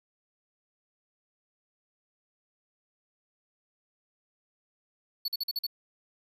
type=tone bursts; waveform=square; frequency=4435 Hz; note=C#8; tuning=in tune; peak=-29 dBFS; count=6; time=5.25-5.667 s; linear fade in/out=5 ms; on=32 ms; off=45 ms; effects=none